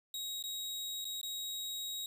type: tone with dropouts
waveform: sawtooth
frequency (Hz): 3802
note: A#7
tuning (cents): +33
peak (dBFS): -35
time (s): 0.14-2.06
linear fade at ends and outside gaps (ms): 2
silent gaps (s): 0.426-0.438 / 1.045-1.052 / 1.214-1.23
effects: 11-bit